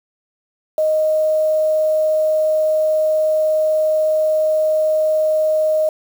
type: tone with quantisation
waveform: sine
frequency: 622.3 Hz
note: D#5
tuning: in tune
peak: -13 dBFS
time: 0.78-5.89 s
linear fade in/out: 2 ms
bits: 6
effects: none